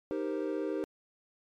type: chord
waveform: triangle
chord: C minor seventh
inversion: first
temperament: equal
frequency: 311.1 / 392 / 466.2 / 523.3 Hz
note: Eb4 / G4 / Bb4 / C5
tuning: 0 / 0 / 0 / 0 cents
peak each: -33 / -34 / -36 / -37 dBFS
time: 0.11-0.84 s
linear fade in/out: 0 ms
effects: MP3 64 kbps